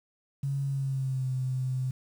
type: tone with pitch glide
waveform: sine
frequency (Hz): 138.59 to 129.31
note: C#3 to C3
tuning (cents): 0 to -20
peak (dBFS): -27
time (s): 0.43-1.91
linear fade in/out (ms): 5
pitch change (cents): -120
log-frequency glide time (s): 0.65-1.3
effects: 9-bit